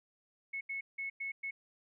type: tone bursts at uneven times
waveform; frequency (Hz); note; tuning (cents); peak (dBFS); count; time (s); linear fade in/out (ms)
sine; 2195; C#7; -18; -36; 5; 0.53-0.61 / 0.69-0.81 / 0.98-1.1 / 1.2-1.32 / 1.43-1.51; 10
effects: none